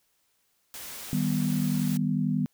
white noise, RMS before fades -40 dBFS, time 0.74-1.97 s, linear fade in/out 0 ms
sine chord, Eb augmented, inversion none, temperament equal, 155.56 / 196 / 246.9 Hz, Eb3 / G3 / B3, 0 / 0 / 0 cents, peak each -28 dBFS, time 1.13-2.46 s, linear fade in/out 0 ms
effects white hiss -71 dBFS RMS until 2.53 s

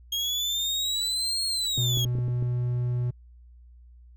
35% pulse linear two-way sweep, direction up then down, 3248 to 4291 to 3248 Hz, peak -24 dBFS, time 0.12-2.05 s, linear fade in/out 5 ms, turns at 1.46 s
triangle tone, 122.6 Hz, B2, 12 cents flat, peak -22 dBFS, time 1.77-3.11 s, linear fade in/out 10 ms
clicks, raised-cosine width 3 ms, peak -23 dBFS, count 7, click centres 1.776 / 1.973 / 2.053 / 2.153 / 2.186 / 2.282 / 2.425 s
effects added 60 Hz sine -48 dBFS peak until 4.16 s

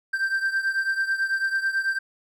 triangle beating tone pair, 1568 / 1577.1 Hz, G6 / G6, 0 / +10 cents, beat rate 9.1 Hz, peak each -22 / -26 dBFS, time 0.13-1.99 s, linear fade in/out 10 ms, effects none

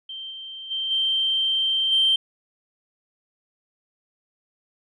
sine tone with level steps, 3136 Hz, G7, in tune, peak -32 / -34 / -24 / -19 / -15 dBFS, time 0.09-2.16 s, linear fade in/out 5 ms, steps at 0.3 / 0.7 / 0.9 / 1.91 s, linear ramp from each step 20 ms, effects tanh soft clip ceiling -11 dBFS

